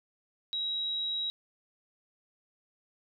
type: tone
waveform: sine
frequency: 3847 Hz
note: B7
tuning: 46 cents flat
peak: -30 dBFS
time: 0.53-1.3 s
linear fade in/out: 0 ms
effects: none